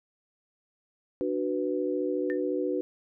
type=chord; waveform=sine; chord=B minor; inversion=first; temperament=just; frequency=296.3 / 370.4 / 493.9 Hz; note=D4 / F#4 / B4; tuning=+15 / +2 / 0 cents; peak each=-31 / -30 / -31 dBFS; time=1.21-2.81 s; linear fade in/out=0 ms
type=tone with exponential decay; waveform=sine; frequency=1800 Hz; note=A6; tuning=39 cents sharp; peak=-31 dBFS; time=2.3-2.41 s; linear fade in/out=0 ms; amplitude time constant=22 ms
effects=none